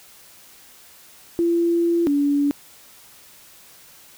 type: tone pair in turn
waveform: sine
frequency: 340 / 285.9 Hz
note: F4 / D4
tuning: -46 / -46 cents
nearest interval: minor third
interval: 300 cents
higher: first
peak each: -16 dBFS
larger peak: neither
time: 1.39-2.07 / 2.07-2.51 s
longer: first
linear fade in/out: 0 ms
effects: white hiss -48 dBFS RMS until 4.17 s